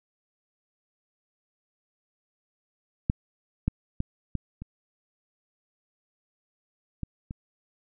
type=clicks; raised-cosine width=5 ms; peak=-10 / -11 / -15 / -16 / -25 / -19 / -23 dBFS; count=7; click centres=3.099 / 3.68 / 4.004 / 4.353 / 4.62 / 7.033 / 7.309 s; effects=none